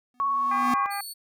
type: tone with exponential growth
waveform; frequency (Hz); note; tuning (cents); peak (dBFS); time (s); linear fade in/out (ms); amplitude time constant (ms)
square; 246.9; B3; 0; -24; 0.14-0.74; 2; 130
type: tone with vibrato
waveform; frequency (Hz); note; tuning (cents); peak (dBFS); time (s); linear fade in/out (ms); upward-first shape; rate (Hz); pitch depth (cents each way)
sine; 1108.7; C#6; 0; -22; 0.2-0.86; 0; sine; 19; 19
type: harmonic tone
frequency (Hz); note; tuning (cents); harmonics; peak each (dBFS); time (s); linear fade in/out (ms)
401.7; G4; +42; 2 / 3 / 4 / 5 / 6; -31 / -35 / -37 / -39 / -41; 0.51-1.01; 5
type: tone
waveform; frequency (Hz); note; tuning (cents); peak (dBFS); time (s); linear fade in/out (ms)
15% pulse; 4435; C#8; 0; -29; 0.9-1.14; 20
effects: none